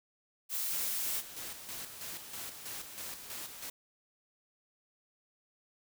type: noise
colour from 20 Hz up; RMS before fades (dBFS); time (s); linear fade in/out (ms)
blue; -35; 0.49-1.23; 50
type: noise with tremolo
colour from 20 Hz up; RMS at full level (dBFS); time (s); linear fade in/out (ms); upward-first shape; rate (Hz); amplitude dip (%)
white; -42; 0.72-3.7; 5; square; 3.1; 50
effects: none